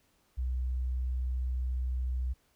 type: tone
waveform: sine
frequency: 63 Hz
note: B1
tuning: 35 cents sharp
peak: -29 dBFS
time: 0.37-2.34 s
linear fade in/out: 20 ms
effects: pink hiss -70 dBFS RMS until 2.55 s